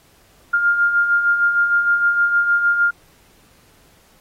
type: beating tone pair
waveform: sine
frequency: 1400 / 1406.5 Hz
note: F6 / F6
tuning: +4 / +12 cents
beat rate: 6.5 Hz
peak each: -23 / -14 dBFS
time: 0.53-2.91 s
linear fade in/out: 10 ms
effects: pink hiss -54 dBFS RMS until 4.2 s + AAC 48 kbps